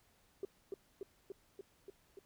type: tone with echo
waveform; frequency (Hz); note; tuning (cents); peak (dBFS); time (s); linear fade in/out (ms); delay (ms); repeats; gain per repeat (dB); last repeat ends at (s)
sine; 392; G4; 0; -36; 0.43-0.45; 2; 290; 6; -2; 2.19
effects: tanh soft clip ceiling -32 dBFS + pink hiss -71 dBFS RMS until 2.25 s